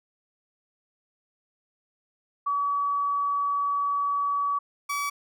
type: tone pair in turn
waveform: sine / 30% pulse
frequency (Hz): 1139 / 1143.2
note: C#6 / D6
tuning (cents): +47 / -47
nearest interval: unison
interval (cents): 6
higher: second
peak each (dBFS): -23 / -24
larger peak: first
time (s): 2.46-4.59 / 4.89-5.1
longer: first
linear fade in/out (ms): 10
effects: none